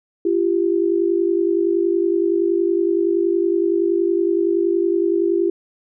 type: tone pair together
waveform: sine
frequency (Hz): 341.3 / 392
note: F4 / G4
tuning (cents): -40 / 0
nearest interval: major second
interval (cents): 240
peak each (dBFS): -17 / -19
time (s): 0.25-5.5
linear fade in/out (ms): 5
effects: none